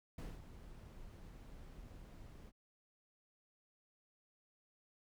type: noise with ADSR envelope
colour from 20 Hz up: brown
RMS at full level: -44 dBFS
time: 0.18-2.52 s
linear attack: 4 ms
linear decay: 210 ms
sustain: -10 dB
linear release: 42 ms
effects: none